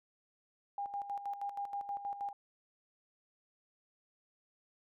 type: tone with tremolo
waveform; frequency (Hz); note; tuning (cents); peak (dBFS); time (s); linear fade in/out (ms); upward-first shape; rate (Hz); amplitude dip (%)
sine; 806; G5; +48; -35; 0.78-2.33; 2; square; 6.3; 65
effects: none